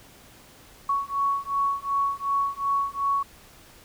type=beating tone pair; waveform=sine; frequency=1113 / 1115.7 Hz; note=C#6 / C#6; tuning=+7 / +11 cents; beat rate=2.7 Hz; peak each=-26 dBFS; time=0.89-3.23 s; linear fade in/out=5 ms; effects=pink hiss -51 dBFS RMS until 3.84 s